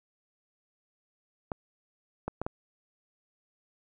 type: clicks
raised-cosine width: 1 ms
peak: -18 dBFS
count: 4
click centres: 1.518 / 2.28 / 2.416 / 2.465 s
effects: none